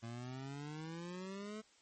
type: exponential sweep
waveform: 25% pulse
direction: up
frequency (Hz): 113.8 to 219.1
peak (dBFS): -40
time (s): 0.02-1.62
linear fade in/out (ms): 20
effects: white hiss -68 dBFS RMS until 1.81 s + MP3 32 kbps